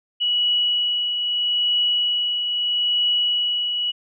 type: tone with tremolo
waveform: sine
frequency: 2930 Hz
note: F#7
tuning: 18 cents flat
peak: -16 dBFS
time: 0.2-3.92 s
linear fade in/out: 20 ms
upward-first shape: triangle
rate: 0.78 Hz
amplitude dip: 45%
effects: none